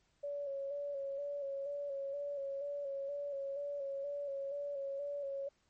sine tone with vibrato, 562 Hz, C#5, 24 cents sharp, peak -37 dBFS, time 0.23-5.49 s, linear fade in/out 10 ms, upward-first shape square, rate 2.1 Hz, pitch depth 33 cents each way, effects pink hiss -75 dBFS RMS until 5.69 s + MP3 32 kbps

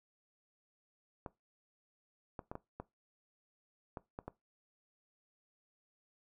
clicks, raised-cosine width 1 ms, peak -28 dBFS, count 8, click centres 1.262 / 2.392 / 2.515 / 2.554 / 2.8 / 3.972 / 4.189 / 4.28 s, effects noise-tail reverb RT60 0.2 s tail -19 dB re dry

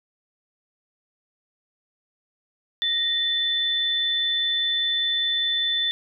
sine tone pair together, 1864.7 / 3515 Hz, A#6 / A7, 0 / -2 cents, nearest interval major seventh, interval 1098 cents, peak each -30 / -21 dBFS, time 2.82-5.91 s, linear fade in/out 0 ms, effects none

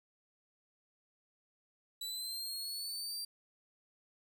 sawtooth linear sweep, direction up, 3937 to 4716 Hz, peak -36 dBFS, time 2.01-3.25 s, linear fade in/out 5 ms, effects none

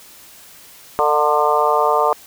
harmonic tone with a mistuned harmonic, 149.8 Hz, D3, 35 cents sharp, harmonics 3 / 4 / 5 / 6 / 7 / 8, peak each -20 / -20 / -20 / -20 / -20 / -20 dBFS, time 0.99-2.13 s, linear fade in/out 0 ms, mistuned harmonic 5, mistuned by -35 cents, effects white hiss -43 dBFS RMS until 2.26 s

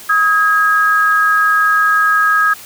sine tone pair together, 1264.8 / 1639 Hz, D#6 / G#6, +28 / -23 cents, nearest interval major third, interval 449 cents, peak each -12 dBFS, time 0.09-2.54 s, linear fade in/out 10 ms, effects white hiss -35 dBFS RMS until 2.65 s + high-pass 60 Hz 12 dB/octave

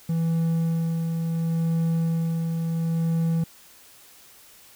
triangle tone with tremolo, 164.81 Hz, E3, in tune, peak -18 dBFS, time 0.09-3.44 s, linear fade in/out 5 ms, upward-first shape sine, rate 0.71 Hz, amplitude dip 35%, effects white hiss -51 dBFS RMS until 4.75 s

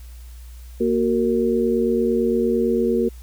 sine tone cluster, 233.4 / 371.5 / 460.3 Hz, A#3 / F#4 / A#4, +2 / +7 / -22 cents, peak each -21 dBFS, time 0.8-3.09 s, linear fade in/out 10 ms, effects added 60 Hz sine -36 dBFS peak until 3.22 s + white hiss -52 dBFS RMS until 3.22 s

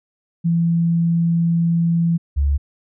sine tone pair in turn, 168.2 / 70.84 Hz, E3 / C#2, +35 / +38 cents, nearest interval octave + minor third, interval 1497 cents, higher first, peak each -14 dBFS, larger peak neither, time 0.44-2.18 / 2.36-2.58 s, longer first, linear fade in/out 20 ms, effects none

